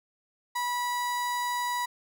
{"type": "tone", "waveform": "35% pulse", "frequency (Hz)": 976, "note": "B5", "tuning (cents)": -21, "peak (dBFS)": -26, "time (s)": [0.55, 1.86], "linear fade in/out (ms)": 10, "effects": []}